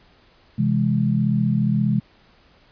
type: chord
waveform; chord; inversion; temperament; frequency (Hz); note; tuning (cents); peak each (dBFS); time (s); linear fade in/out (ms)
sine; C augmented; none; equal with one note detuned; 130.81 / 165.67 / 207.7; C3 / E3 / G#3; 0 / +9 / 0; -21 / -23 / -20; 0.58-2; 10
effects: pink hiss -55 dBFS RMS until 2.71 s + resampled to 11025 Hz